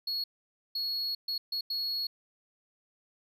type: tone bursts at uneven times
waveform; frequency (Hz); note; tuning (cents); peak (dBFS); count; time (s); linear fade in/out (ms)
triangle; 4338; C#8; -38; -29; 5; 0.07-0.24 / 0.75-1.15 / 1.28-1.38 / 1.52-1.61 / 1.7-2.07; 5
effects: none